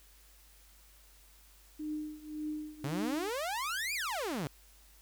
sine tone with tremolo, 304.5 Hz, D#4, 37 cents flat, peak -33 dBFS, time 1.79-3.3 s, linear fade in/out 10 ms, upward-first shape triangle, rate 1.8 Hz, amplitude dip 90%
sawtooth exponential two-way sweep, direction up then down, 130 to 2500 to 130 Hz, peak -30 dBFS, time 2.84-4.47 s, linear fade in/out 0 ms, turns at 3.94 s
effects added 50 Hz sine -60 dBFS peak until 5.01 s + white hiss -62 dBFS RMS until 5.01 s

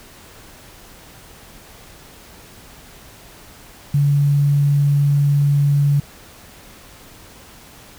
sine tone with quantisation, 143 Hz, D3, 46 cents flat, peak -12 dBFS, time 3.94-6 s, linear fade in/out 5 ms, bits 7, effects pink hiss -43 dBFS RMS until 7.98 s

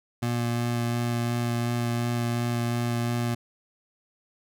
25% pulse tone with vibrato, 119.1 Hz, A#2, 38 cents sharp, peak -21 dBFS, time 0.22-3.35 s, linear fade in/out 10 ms, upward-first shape sine, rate 2.8 Hz, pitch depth 11 cents each way, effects none

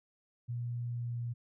sine tone with pitch glide, 120 to 119.1 Hz, B2 to A#2, -49 to +38 cents, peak -34 dBFS, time 0.48-1.34 s, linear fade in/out 20 ms, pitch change -13 cents, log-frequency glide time 0.86-1.21 s, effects none

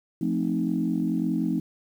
sine chord, F dominant seventh, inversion none, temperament equal, 174.61 / 220 / 261.6 / 311.1 Hz, F3 / A3 / C4 / Eb4, 0 / 0 / 0 / 0 cents, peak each -28 dBFS, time 0.21-1.6 s, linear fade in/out 5 ms, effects tanh soft clip ceiling -13 dBFS + 9-bit

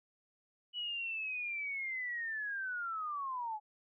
sine linear sweep, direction down, 2960 to 830.6 Hz, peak -36 dBFS, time 0.73-3.6 s, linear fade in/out 50 ms, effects none

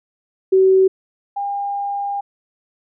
sine tone pair in turn, 379.7 / 804.6 Hz, F#4 / G5, +45 / +45 cents, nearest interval octave + minor second, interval 1300 cents, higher second, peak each -9 / -20 dBFS, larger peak first, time 0.52-0.88 / 1.36-2.21 s, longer second, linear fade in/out 10 ms, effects none

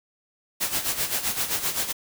white noise with tremolo, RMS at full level -24 dBFS, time 0.6-1.93 s, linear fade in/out 20 ms, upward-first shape sine, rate 7.7 Hz, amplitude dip 70%, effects none

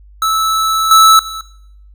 square tone with level steps, 1309 Hz, E6, 13 cents flat, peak -12 / -4 / -23 dBFS, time 0.22-1.41 s, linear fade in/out 2 ms, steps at 0.91 / 1.19 s, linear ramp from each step 2 ms, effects noise-tail reverb RT60 0.7 s tail -18 dB re dry + added 50 Hz sine -38 dBFS peak until 1.94 s

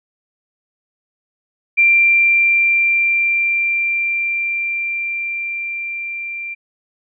sine tone with level ramp, 2367 Hz, D7, 13 cents sharp, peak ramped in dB -8 to -24 dBFS, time 1.77-6.55 s, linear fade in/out 20 ms, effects none

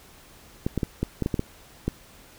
clicks, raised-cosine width 3 ms, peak -11 dBFS, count 9, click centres 0.665 / 0.777 / 0.832 / 1.03 / 1.223 / 1.261 / 1.342 / 1.394 / 1.88 s, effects pink hiss -51 dBFS RMS until 2.38 s

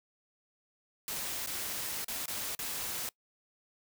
white noise with dropouts, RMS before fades -37 dBFS, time 1.08-3.09 s, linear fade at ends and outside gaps 1 ms, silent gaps 1.462-1.472 / 2.045-2.082 / 2.258-2.28 / 2.55-2.59 s, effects noise-tail reverb RT60 0.1 s tail -23 dB re dry

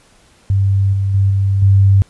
sine tone with level steps, 98 Hz, G2, in tune, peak -10 / -13 / -9 / -11 / -6 dBFS, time 0.5-2.02 s, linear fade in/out 0 ms, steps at 0.93 / 1.14 / 1.3 / 1.62 s, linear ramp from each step 5 ms, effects pink hiss -50 dBFS RMS until 2.09 s + resampled to 24000 Hz

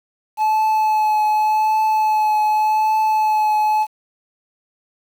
triangle tone with vibrato, 861 Hz, A5, 38 cents flat, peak -12 dBFS, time 0.37-3.87 s, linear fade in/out 50 ms, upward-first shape triangle, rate 0.86 Hz, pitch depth 19 cents each way, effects 7-bit

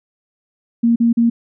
sine tone bursts, 233.1 Hz, A#3, in tune, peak -10 dBFS, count 3, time 0.83-1.3 s, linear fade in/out 10 ms, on 130 ms, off 40 ms, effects none

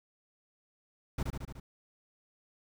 brown noise with echo, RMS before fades -32 dBFS, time 1.18-1.23 s, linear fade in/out 5 ms, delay 74 ms, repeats 5, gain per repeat -3 dB, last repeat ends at 1.6 s, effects none

